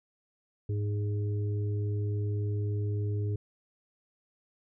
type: harmonic tone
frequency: 103.5 Hz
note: G#2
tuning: 5 cents flat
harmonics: 1 / 3 / 4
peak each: -28 / -43 / -40 dBFS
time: 0.69-3.36 s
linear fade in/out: 5 ms
effects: none